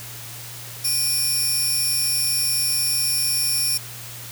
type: tone pair together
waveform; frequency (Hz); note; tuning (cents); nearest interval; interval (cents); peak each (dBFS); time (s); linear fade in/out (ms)
10% pulse; 2427 / 5448; D#7 / F8; -44 / -44; octave + major second; 1400; -21 / -14; 0.84-3.78; 10
effects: added 118 Hz sine -40 dBFS peak until 4.31 s + white hiss -37 dBFS RMS until 4.31 s